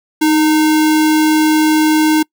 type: tone with sample-and-hold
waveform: sine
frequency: 311.1 Hz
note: D#4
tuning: in tune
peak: -8 dBFS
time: 0.21-2.23 s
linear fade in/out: 10 ms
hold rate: 1225 Hz
effects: noise-tail reverb RT60 0.1 s tail -26 dB re dry